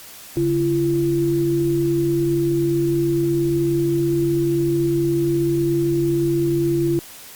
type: tone pair together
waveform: sine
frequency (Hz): 141.14 / 339.5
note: C#3 / F4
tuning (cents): +32 / -49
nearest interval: octave + minor third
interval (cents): 1519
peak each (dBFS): -23 / -17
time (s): 0.37-6.99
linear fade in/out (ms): 0
effects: white hiss -40 dBFS RMS until 7.35 s + Opus 48 kbps